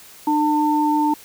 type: tone pair together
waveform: sine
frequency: 301 / 897.8 Hz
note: D4 / A5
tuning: +43 / +35 cents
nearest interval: octave + perfect fifth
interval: 1892 cents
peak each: -18 dBFS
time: 0.27-1.14 s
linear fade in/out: 5 ms
effects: white hiss -44 dBFS RMS until 1.24 s